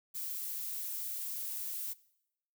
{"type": "noise", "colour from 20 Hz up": "violet", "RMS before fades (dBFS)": -39, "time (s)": [0.14, 1.94], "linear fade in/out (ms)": 20, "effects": ["noise-tail reverb RT60 0.8 s tail -21 dB re dry"]}